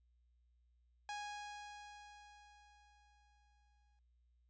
sawtooth tone with exponential decay, 827 Hz, G#5, 8 cents flat, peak -38 dBFS, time 1.09-3.99 s, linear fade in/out 1 ms, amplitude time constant 630 ms, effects added 60 Hz sine -70 dBFS peak until 4.49 s + resampled to 16000 Hz

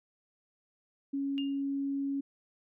sine tone, 277.2 Hz, C#4, in tune, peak -30 dBFS, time 1.13-2.21 s, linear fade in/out 10 ms
sine tone with exponential decay, 2822 Hz, F7, 17 cents sharp, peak -35 dBFS, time 1.38-1.62 s, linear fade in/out 0 ms, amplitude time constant 51 ms
effects none

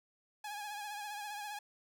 sawtooth tone with vibrato, 830.6 Hz, G#5, in tune, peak -37 dBFS, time 0.44-1.59 s, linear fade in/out 5 ms, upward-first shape triangle, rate 15 Hz, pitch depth 56 cents each way, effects none

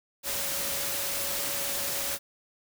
sine tone in noise, 560 Hz, C#5, 18 cents sharp, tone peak -42 dBFS, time 0.23-2.19 s, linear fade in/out 50 ms, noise white, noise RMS -31 dBFS, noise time 0.23-2.19 s, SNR -14 dB, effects none

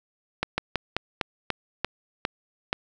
slowing click train, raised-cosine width 0.3 ms, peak -8 dBFS, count 9, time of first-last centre 0.43-2.729 s, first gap 150 ms, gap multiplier 1.18, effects none

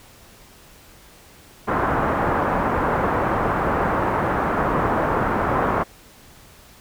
white low-pass noise, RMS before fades -21 dBFS, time 1.67-5.84 s, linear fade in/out 20 ms, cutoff 1300 Hz, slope 24 dB/octave, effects pink hiss -48 dBFS RMS until 6.8 s

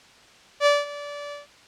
sawtooth tone with ADSR envelope, 580 Hz, D5, 22 cents flat, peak -10 dBFS, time 0.6-1.47 s, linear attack 61 ms, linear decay 190 ms, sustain -19 dB, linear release 150 ms, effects white hiss -51 dBFS RMS until 1.67 s + low-pass 5000 Hz 12 dB/octave

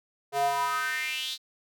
square tone with high-pass filter sweep, 140 Hz, C#3, 18 cents sharp, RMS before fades -29 dBFS, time 0.32-1.38 s, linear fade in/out 50 ms, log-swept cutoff 550 to 4100 Hz, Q 5.4, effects none

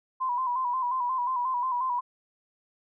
sine tone with vibrato, 1004 Hz, B5, 28 cents sharp, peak -25 dBFS, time 0.2-2.01 s, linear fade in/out 20 ms, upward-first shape square, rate 5.6 Hz, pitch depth 56 cents each way, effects none

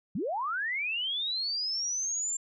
sine linear sweep, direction up, 146.83 to 7370 Hz, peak -29 dBFS, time 0.15-2.37 s, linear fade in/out 5 ms, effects none

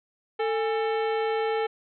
harmonic tone with a mistuned harmonic, 444.5 Hz, A4, 18 cents sharp, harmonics 1 / 2 / 3 / 4 / 5 / 6 / 7 / 8 / 9, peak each -25 / -30 / -37 / -39 / -39 / -46 / -43 / -54 / -51 dBFS, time 0.39-1.67 s, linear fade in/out 10 ms, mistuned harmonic 2, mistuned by -130 cents, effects none

